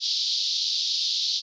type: band-pass noise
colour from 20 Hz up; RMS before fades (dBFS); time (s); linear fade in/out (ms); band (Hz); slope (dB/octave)
pink; -26; 0-1.42; 50; 3600 to 5200; 48
effects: resampled to 16000 Hz